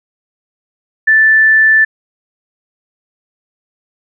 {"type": "tone", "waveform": "sine", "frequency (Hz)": 1760, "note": "A6", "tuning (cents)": 0, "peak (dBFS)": -5, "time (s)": [1.07, 1.85], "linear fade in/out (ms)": 10, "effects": []}